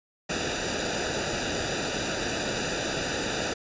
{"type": "noise with comb filter", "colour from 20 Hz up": "pink", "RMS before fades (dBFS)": -29, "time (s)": [0.29, 3.54], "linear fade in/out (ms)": 10, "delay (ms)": 0.93, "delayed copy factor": -0.8, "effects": ["resampled to 16000 Hz"]}